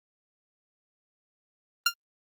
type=tone with exponential decay; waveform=15% pulse; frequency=1395 Hz; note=F6; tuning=2 cents flat; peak=-10 dBFS; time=1.86-1.94 s; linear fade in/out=5 ms; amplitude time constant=17 ms; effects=Opus 32 kbps